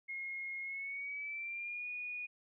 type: tone with pitch glide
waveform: sine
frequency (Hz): 2153 to 2459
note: C7 to D#7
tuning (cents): +49 to -21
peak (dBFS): -39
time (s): 0.08-2.27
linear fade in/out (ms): 20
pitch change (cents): +230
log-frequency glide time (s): 0.62-1.87
effects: none